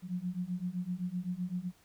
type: beating tone pair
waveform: sine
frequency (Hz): 175.6 / 183.4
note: F3 / F#3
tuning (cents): +10 / -15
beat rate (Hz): 7.8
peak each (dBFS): -37 / -36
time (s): 0.02-1.72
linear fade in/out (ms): 50
effects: pink hiss -65 dBFS RMS until 1.84 s